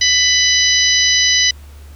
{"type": "harmonic tone", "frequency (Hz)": 995, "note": "B5", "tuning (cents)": 13, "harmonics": [2, 3, 4, 5, 6], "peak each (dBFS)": [-17, -17, -17, -17, -17], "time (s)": [0.01, 1.51], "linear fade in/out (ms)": 5, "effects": ["added 72 Hz sine -34 dBFS peak until 1.95 s", "pink hiss -47 dBFS RMS until 1.95 s"]}